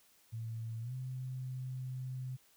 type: tone with pitch glide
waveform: sine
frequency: 113.4 to 128.77 Hz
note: A#2 to C3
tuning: -47 to -27 cents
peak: -38 dBFS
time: 0.32-2.37 s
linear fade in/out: 20 ms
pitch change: +220 cents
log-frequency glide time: 0.81-0.93 s
effects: white hiss -67 dBFS RMS until 2.56 s